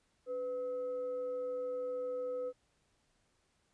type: tone with frequency modulation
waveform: sine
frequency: 501 Hz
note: B4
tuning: 25 cents sharp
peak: -35 dBFS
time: 0.26-2.53 s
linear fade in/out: 50 ms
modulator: 785 Hz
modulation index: 0.24
effects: pink hiss -75 dBFS RMS until 3.73 s + resampled to 22050 Hz